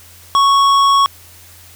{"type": "tone with hard clipping", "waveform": "sine", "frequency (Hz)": 1108.7, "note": "C#6", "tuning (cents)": 0, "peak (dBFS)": -10, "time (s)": [0.35, 1.06], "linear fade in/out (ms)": 0, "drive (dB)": 11, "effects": ["added 87 Hz sine -45 dBFS peak until 1.75 s", "white hiss -42 dBFS RMS until 1.75 s"]}